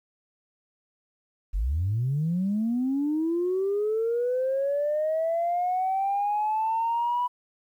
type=linear sweep; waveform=sine; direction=up; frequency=41.2 to 987.8 Hz; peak=-22 dBFS; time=1.53-7.28 s; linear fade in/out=20 ms; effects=tanh soft clip ceiling -19 dBFS + 10-bit